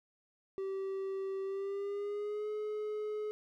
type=tone with pitch glide; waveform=triangle; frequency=386.8 to 424.3 Hz; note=G4 to G#4; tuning=-23 to +37 cents; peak=-33 dBFS; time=0.58-3.31 s; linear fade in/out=0 ms; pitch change=+160 cents; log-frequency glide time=1.43-2.49 s; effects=none